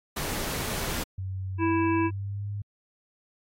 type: noise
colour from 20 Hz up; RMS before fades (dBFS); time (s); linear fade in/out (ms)
pink; -32; 0.16-1.04; 10
type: tone with pitch glide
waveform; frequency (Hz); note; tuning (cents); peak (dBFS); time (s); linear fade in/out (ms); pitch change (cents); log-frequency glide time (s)
sine; 94.8 to 102.19; F#2 to G#2; +43 to -27; -30; 1.18-2.62; 5; +130; 1.82-2.49
type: harmonic tone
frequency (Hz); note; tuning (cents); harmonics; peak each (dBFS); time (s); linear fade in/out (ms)
329.6; E4; 0; 1 / 3 / 5 / 7 / 8; -23 / -29 / -37 / -40 / -36; 1.58-2.11; 50
effects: AAC 48 kbps